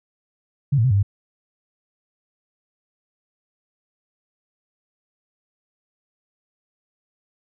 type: tone with pitch steps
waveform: sine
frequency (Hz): 140.7 / 111.8 / 130.8 / 99.1 / 100.1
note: C#3 / A2 / C3 / G2 / G2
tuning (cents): +26 / +28 / 0 / +19 / +37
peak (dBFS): -14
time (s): 0.72-1.03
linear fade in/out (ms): 10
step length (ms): 62
effects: none